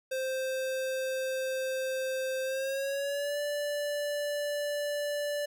square tone with pitch glide, 523.3 to 584 Hz, C5 to D5, 0 to -10 cents, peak -31 dBFS, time 0.11-5.46 s, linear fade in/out 10 ms, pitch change +190 cents, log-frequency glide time 2.43-3.39 s, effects none

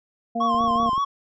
harmonic tone, 233.1 Hz, A#3, in tune, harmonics 1 / 2 / 3, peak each -26 / -34 / -25 dBFS, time 0.35-0.9 s, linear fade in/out 10 ms
triangle tone with vibrato, 1083 Hz, C#6, 41 cents flat, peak -18 dBFS, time 0.4-1.05 s, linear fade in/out 10 ms, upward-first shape sine, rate 5.3 Hz, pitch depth 74 cents each way
clicks, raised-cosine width 3 ms, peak -25 dBFS, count 12, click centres 0.546 / 0.608 / 0.642 / 0.679 / 0.709 / 0.758 / 0.801 / 0.831 / 0.861 / 0.892 / 0.932 / 0.979 s
effects resampled to 16000 Hz

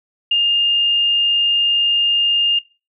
sine tone, 2819 Hz, F7, 16 cents sharp, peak -12 dBFS, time 0.31-2.59 s, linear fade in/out 5 ms, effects noise-tail reverb RT60 0.3 s tail -21 dB re dry

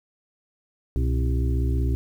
harmonic tone with a mistuned harmonic, 65.4 Hz, C2, in tune, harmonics 1 / 2 / 4 / 5 / 6, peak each -21 / -27 / -33 / -35 / -37 dBFS, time 0.96-1.95 s, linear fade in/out 0 ms, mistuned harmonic 2, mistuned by -130 cents, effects 9-bit

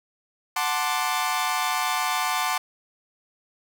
sawtooth chord, D dominant seventh, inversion first, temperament equal, 740 / 880 / 1046.5 / 1174.7 Hz, F#5 / A5 / C6 / D6, 0 / 0 / 0 / 0 cents, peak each -25 dBFS, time 0.56-2.58 s, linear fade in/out 5 ms, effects none

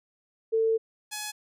sine / 5% pulse tone pair in turn, 447.4 / 844.6 Hz, A4 / G#5, +29 / +29 cents, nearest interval major seventh, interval 1100 cents, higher second, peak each -21 dBFS, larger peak neither, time 0.52-0.78 / 1.11-1.32 s, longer first, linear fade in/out 20 ms, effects none

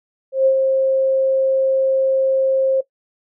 sine tone with ADSR envelope, 532 Hz, C5, 29 cents sharp, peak -9 dBFS, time 0.32-2.81 s, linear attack 140 ms, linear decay 79 ms, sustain -4 dB, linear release 9 ms, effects noise-tail reverb RT60 0.1 s tail -18 dB re dry

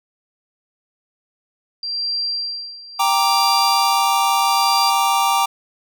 sine tone with tremolo, 4730 Hz, D8, 12 cents sharp, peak -19 dBFS, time 1.83-4.9 s, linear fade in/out 2 ms, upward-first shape sine, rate 0.73 Hz, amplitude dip 85%
square chord, G minor, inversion none, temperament equal with one note detuned, 786.3 / 932.3 / 1174.7 Hz, G5 / Bb5 / D6, +5 / 0 / 0 cents, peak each -20 dBFS, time 2.99-5.46 s, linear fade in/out 10 ms
effects none

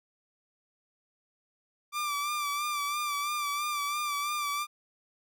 sawtooth tone with vibrato, 1174.7 Hz, D6, in tune, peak -26 dBFS, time 1.92-4.67 s, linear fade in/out 50 ms, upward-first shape sine, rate 3 Hz, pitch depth 43 cents each way, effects none

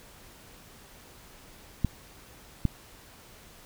clicks, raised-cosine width 5 ms, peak -11 dBFS, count 2, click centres 1.847 / 2.653 s, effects pink hiss -52 dBFS RMS until 3.65 s

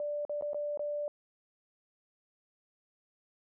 sine tone with dropouts, 588 Hz, D5, 2 cents sharp, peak -32 dBFS, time 0-1.08 s, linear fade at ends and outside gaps 1 ms, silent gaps 0.251-0.295 / 0.411-0.423 / 0.533-0.545 / 0.774-0.794 s, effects none

